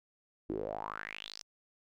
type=tone with band-pass filter sweep; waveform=sawtooth; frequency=52.6 Hz; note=G#1; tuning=23 cents sharp; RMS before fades=-41 dBFS; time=0.49-1.43 s; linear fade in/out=5 ms; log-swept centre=310 to 6000 Hz; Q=6.4; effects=none